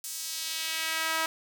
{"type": "tone with high-pass filter sweep", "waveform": "sawtooth", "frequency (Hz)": 322, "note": "E4", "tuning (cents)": -41, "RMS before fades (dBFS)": -32, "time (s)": [0.04, 1.26], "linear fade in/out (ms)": 2, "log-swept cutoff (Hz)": [7600, 1100], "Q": 1.1, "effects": []}